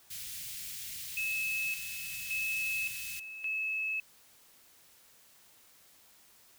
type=band-stop noise; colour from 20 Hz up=white; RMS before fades=-42 dBFS; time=0.1-3.2 s; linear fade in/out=10 ms; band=160 to 2100 Hz; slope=24 dB/octave
type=tone with tremolo; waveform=sine; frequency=2594 Hz; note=E7; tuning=28 cents flat; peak=-31 dBFS; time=1.17-4 s; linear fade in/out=2 ms; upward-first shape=square; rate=0.88 Hz; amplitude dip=70%
effects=white hiss -61 dBFS RMS until 6.58 s